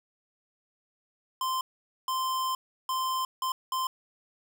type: tone bursts at uneven times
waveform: square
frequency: 1040 Hz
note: C6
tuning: 11 cents flat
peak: -28 dBFS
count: 5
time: 1.41-1.61 / 2.08-2.55 / 2.89-3.25 / 3.42-3.52 / 3.72-3.87 s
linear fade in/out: 2 ms
effects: none